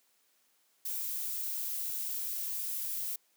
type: noise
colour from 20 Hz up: violet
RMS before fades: -36 dBFS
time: 0.85-3.16 s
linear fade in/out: 5 ms
effects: white hiss -71 dBFS RMS until 3.36 s + high-pass 200 Hz 12 dB/octave